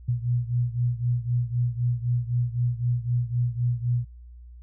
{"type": "beating tone pair", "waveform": "sine", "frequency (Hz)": [120, 123.9], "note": ["B2", "B2"], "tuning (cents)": [-49, 6], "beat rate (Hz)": 3.9, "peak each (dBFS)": [-24, -27], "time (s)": [0.08, 4.05], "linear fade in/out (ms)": 10, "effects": ["added 60 Hz sine -42 dBFS peak until 4.62 s"]}